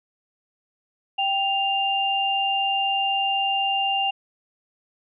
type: tone pair together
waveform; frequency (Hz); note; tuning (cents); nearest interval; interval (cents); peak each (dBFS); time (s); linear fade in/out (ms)
sine; 784 / 2796; G5 / F7; 0 / +1; octave + minor seventh; 2201; -23; 1.18-4.11; 10
effects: none